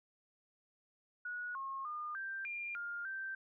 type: tone with pitch steps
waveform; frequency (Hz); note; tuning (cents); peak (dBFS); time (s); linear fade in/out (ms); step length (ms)
sine; 1459 / 1081 / 1214 / 1574 / 2397 / 1409 / 1562; F#6 / C#6 / D#6 / G6 / D7 / F6 / G6; -25 / -44 / -43 / +7 / +35 / +15 / -7; -39; 1.25-3.35; 5; 300
effects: none